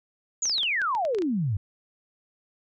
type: exponential sweep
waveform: sine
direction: down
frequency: 7040 to 91.8 Hz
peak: -23 dBFS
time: 0.42-1.57 s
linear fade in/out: 5 ms
type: clicks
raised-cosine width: 0.2 ms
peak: -22 dBFS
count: 10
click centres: 0.455 / 0.496 / 0.582 / 0.632 / 0.817 / 0.95 / 1.051 / 1.148 / 1.186 / 1.221 s
effects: none